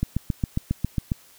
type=click train; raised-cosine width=5 ms; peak=-10 dBFS; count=9; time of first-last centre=0.03-1.118 s; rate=7.35 Hz; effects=white hiss -53 dBFS RMS until 1.38 s